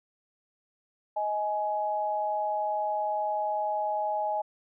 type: tone pair together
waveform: sine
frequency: 628 / 838.3 Hz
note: D#5 / G#5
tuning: +16 / +16 cents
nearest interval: perfect fourth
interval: 500 cents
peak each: -31 / -28 dBFS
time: 1.16-4.42 s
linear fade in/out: 10 ms
effects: none